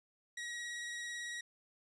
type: tone with vibrato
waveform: sawtooth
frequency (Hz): 1905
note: A#6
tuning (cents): +37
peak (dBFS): -37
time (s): 0.37-1.41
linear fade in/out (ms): 5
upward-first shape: square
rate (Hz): 18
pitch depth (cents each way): 9
effects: resampled to 22050 Hz